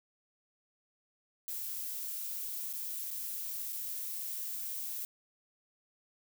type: noise with dropouts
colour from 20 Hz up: violet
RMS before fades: -39 dBFS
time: 1.48-5.05 s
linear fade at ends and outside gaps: 0 ms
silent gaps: 2.729-2.736 / 3.105-3.112 / 3.724-3.729 s
effects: none